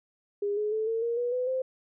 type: tone with pitch steps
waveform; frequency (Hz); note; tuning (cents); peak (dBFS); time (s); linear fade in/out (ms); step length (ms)
sine; 407.4 / 421.8 / 436.6 / 452 / 468 / 484.5 / 501.6 / 519.3; G#4 / G#4 / A4 / A4 / A#4 / B4 / B4 / C5; -33 / +27 / -13 / +47 / +7 / -33 / +27 / -13; -26; 0.42-1.62; 5; 150
effects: none